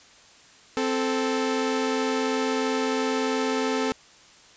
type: tone pair together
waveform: sawtooth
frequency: 261.1 / 439.2 Hz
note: C4 / A4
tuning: -3 / -3 cents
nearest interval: major sixth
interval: 900 cents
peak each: -22 dBFS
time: 0.77-3.92 s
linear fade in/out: 0 ms
effects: white hiss -52 dBFS RMS until 4.56 s + resampled to 16000 Hz